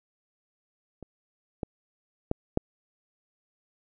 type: clicks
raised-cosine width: 2 ms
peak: -28 / -17 / -12 / -9 dBFS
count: 4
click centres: 1.027 / 1.632 / 2.314 / 2.574 s
effects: none